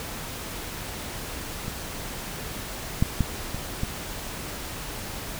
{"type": "clicks", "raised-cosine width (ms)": 5, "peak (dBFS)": [-18, -7, -9, -19, -14], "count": 5, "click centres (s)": [1.681, 3.025, 3.207, 3.546, 3.834], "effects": ["pink hiss -35 dBFS RMS until 5.39 s"]}